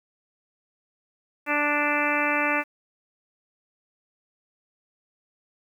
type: harmonic tone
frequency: 293.7 Hz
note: D4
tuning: in tune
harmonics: 1 / 2 / 3 / 4 / 5 / 6 / 7 / 8 / 9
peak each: -30 / -30 / -30 / -30 / -30 / -30 / -30 / -30 / -30 dBFS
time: 1.46-2.64 s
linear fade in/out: 50 ms
effects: 9-bit